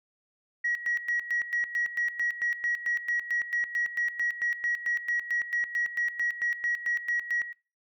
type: tone with tremolo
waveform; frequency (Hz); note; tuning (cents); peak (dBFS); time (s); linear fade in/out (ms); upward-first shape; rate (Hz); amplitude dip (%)
sine; 1910; A#6; +42; -24; 0.64-7.53; 10; square; 4.5; 75
effects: noise-tail reverb RT60 0.3 s tail -21 dB re dry + tanh soft clip ceiling -20 dBFS